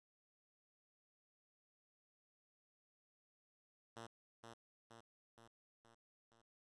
5% pulse tone with echo, 114.9 Hz, A#2, 25 cents flat, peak -39 dBFS, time 3.96-4.07 s, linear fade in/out 10 ms, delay 470 ms, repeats 5, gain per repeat -4 dB, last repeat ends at 6.42 s, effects resampled to 22050 Hz + 13-bit

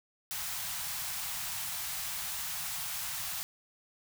white band-stop noise, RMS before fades -37 dBFS, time 0.31-3.43 s, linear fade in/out 0 ms, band 180 to 670 Hz, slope 48 dB/octave, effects none

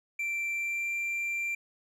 triangle tone with pitch glide, 2349 to 2363 Hz, D7 to D7, 0 to +10 cents, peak -28 dBFS, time 0.19-1.55 s, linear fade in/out 5 ms, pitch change +10 cents, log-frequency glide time 0.52-0.91 s, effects none

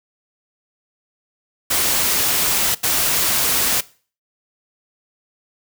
white noise bursts at uneven times, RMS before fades -18 dBFS, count 2, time 1.7-2.75 / 2.83-3.81 s, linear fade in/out 10 ms, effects noise-tail reverb RT60 0.4 s tail -20 dB re dry

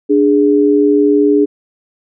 sine tone pair together, 293.7 / 413.3 Hz, D4 / G#4, 0 / -8 cents, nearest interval tritone, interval 592 cents, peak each -10 dBFS, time 0.09-1.46 s, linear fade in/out 20 ms, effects none

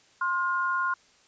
sine tone pair together, 1056 / 1423.9 Hz, C6 / F6, +16 / +33 cents, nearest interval perfect fourth, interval 517 cents, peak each -27 dBFS, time 0.21-0.94 s, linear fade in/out 5 ms, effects white hiss -60 dBFS RMS until 1.27 s + resampled to 16000 Hz

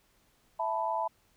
sine chord, E suspended fourth, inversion none, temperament just, 659.3 / 879 / 988.9 Hz, E5 / A5 / B5, 0 / -2 / +2 cents, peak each -34 / -32 / -33 dBFS, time 0.59-1.08 s, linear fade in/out 10 ms, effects pink hiss -68 dBFS RMS until 1.36 s

